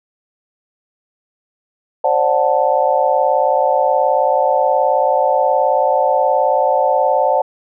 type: chord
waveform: sine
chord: D dominant seventh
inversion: third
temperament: just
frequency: 528.6 / 587.3 / 734.2 / 881 Hz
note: C5 / D5 / F#5 / A5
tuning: +18 / 0 / -14 / +2 cents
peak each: -17 dBFS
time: 2.04-7.42 s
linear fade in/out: 5 ms
effects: none